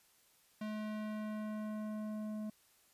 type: tone with low-pass filter sweep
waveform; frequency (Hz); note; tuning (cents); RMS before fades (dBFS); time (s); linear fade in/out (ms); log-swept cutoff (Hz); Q
square; 213.9; A3; -49; -41; 0.61-2.5; 5; 3900 to 620; 0.7
effects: white hiss -69 dBFS RMS until 2.93 s + resampled to 32000 Hz